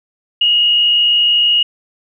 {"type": "tone with frequency modulation", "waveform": "sine", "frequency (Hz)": 2877, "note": "F#7", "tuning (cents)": -49, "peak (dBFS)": -9, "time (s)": [0.41, 1.63], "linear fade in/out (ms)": 5, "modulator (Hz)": 66, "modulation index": 0.68, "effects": []}